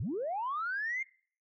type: linear sweep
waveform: sine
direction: up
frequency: 77.78 to 2145 Hz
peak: -31 dBFS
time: 0-1.03 s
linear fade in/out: 5 ms
effects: noise-tail reverb RT60 0.5 s tail -23 dB re dry + tanh soft clip ceiling -27 dBFS